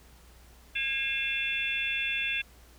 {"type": "tone cluster", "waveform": "sine", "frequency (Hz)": [1636, 2132, 2419, 2684, 3458], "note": ["G#6", "C7", "D#7", "E7", "A7"], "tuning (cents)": [-26, 32, -49, 31, -31], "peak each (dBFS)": [-36, -39, -36, -30, -36], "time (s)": [0.75, 2.42], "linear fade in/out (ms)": 10, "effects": ["added 60 Hz sine -54 dBFS peak until 2.78 s", "pink hiss -58 dBFS RMS until 2.78 s"]}